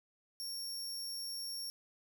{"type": "tone", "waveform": "sawtooth", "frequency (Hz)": 5510, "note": "F8", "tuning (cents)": -24, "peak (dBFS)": -37, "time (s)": [0.4, 1.7], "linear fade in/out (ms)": 0, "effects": []}